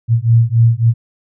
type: beating tone pair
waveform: sine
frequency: 114 / 117.6 Hz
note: A#2 / A#2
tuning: -38 / +16 cents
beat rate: 3.6 Hz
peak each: -11 dBFS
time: 0.08-0.94 s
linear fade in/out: 50 ms
effects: none